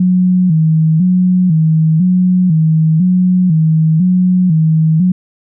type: tone with vibrato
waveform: sine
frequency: 170.2 Hz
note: F3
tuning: 44 cents flat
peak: -7 dBFS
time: 0-5.12 s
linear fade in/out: 5 ms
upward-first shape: square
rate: 1 Hz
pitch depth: 120 cents each way
effects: none